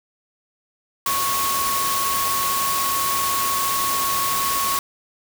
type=tone in noise; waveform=sine; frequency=1103 Hz; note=C#6; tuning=9 cents flat; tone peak=-22 dBFS; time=1.06-4.79 s; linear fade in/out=2 ms; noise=white; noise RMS=-24 dBFS; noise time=1.06-4.79 s; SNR=-1 dB; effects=none